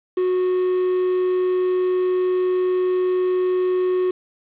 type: tone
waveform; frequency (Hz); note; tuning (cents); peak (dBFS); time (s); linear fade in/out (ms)
triangle; 366.8; F#4; -15; -15; 0.17-4.11; 5
effects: resampled to 8000 Hz + 7-bit